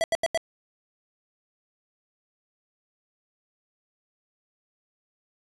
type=tone bursts; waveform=square; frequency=659.3 Hz; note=E5; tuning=in tune; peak=-22 dBFS; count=4; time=0.01-0.375 s; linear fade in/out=0 ms; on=29 ms; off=83 ms; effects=resampled to 24000 Hz